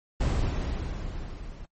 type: noise with level ramp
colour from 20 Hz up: brown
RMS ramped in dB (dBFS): -23 to -42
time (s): 0.2-1.66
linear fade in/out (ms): 10
effects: noise-tail reverb RT60 0.1 s tail -22 dB re dry + MP3 32 kbps